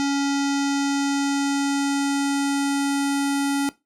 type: tone with low-pass filter sweep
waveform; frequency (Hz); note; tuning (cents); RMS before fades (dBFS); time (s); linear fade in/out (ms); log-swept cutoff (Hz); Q
square; 279.9; C#4; +17; -22; 0-3.69; 0; 6200 to 10000; 2.1
effects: noise-tail reverb RT60 0.2 s tail -17 dB re dry